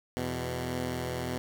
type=tone pair together; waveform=10% pulse; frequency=84.1 / 125.33 Hz; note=E2 / B2; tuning=+35 / +26 cents; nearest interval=perfect fifth; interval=691 cents; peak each=-28 / -25 dBFS; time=0.17-1.38 s; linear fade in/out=0 ms; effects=none